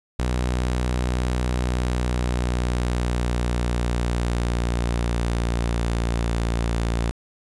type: tone with pitch glide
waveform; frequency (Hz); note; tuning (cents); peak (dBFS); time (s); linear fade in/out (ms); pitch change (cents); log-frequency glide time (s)
sawtooth; 61.74 to 57.61; B1 to A#1; 0 to -20; -17; 0.19-7.11; 0; -120; 1.54-6.53
effects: resampled to 24000 Hz + 9-bit